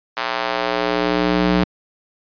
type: tone with high-pass filter sweep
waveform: square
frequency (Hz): 60.5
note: B1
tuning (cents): -35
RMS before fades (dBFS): -19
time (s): 0.17-1.64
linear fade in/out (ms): 0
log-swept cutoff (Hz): 1000 to 170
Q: 1.1
effects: resampled to 11025 Hz